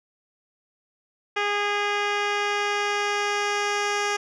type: tone with low-pass filter sweep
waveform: 10% pulse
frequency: 410.4 Hz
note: G#4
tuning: 21 cents flat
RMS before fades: -25 dBFS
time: 1.36-4.17 s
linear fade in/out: 10 ms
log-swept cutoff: 3400 to 5900 Hz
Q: 1.3
effects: none